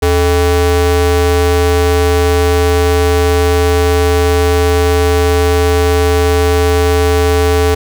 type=ring-modulated tone; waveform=square; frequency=177.5 Hz; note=F3; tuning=28 cents sharp; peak=-6 dBFS; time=0.02-7.75 s; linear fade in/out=10 ms; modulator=256 Hz; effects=none